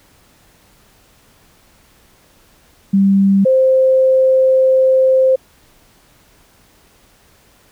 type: tone pair in turn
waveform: sine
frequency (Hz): 196 / 523.3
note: G3 / C5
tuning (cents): 0 / 0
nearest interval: octave + perfect fourth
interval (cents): 1700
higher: second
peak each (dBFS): -8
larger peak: neither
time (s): 2.93-3.45 / 3.45-5.36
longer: second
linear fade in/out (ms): 10
effects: pink hiss -51 dBFS RMS until 7.71 s